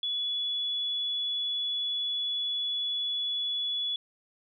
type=tone; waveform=sine; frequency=3411 Hz; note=G#7; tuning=46 cents sharp; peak=-28 dBFS; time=0.03-3.96 s; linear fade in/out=2 ms; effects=none